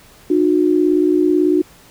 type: tone pair together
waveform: sine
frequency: 303.8 / 361.9 Hz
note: D#4 / F#4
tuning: -41 / -38 cents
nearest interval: minor third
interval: 303 cents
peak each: -14 dBFS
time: 0.3-1.62 s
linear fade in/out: 5 ms
effects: pink hiss -46 dBFS RMS until 1.9 s